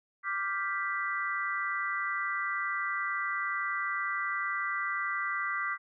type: chord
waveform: sine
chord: G dominant seventh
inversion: second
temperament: equal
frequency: 1174.7 / 1396.9 / 1568 / 1975.5 Hz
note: D6 / F6 / G6 / B6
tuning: 0 / 0 / 0 / 0 cents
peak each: -34 / -38 / -37 / -34 dBFS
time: 0.23-5.78 s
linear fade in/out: 50 ms
effects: none